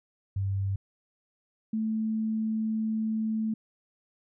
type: tone pair in turn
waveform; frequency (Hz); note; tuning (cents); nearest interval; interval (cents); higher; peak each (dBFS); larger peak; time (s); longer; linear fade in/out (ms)
sine; 97.8 / 219.6; G2 / A3; -4 / -3; octave + major second; 1401; second; -26; neither; 0.36-0.76 / 1.73-3.54; second; 5
effects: none